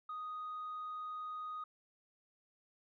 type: tone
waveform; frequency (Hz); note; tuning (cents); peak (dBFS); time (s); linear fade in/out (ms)
sine; 1244.5; D#6; 0; -39; 0.09-1.64; 5
effects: tanh soft clip ceiling -38 dBFS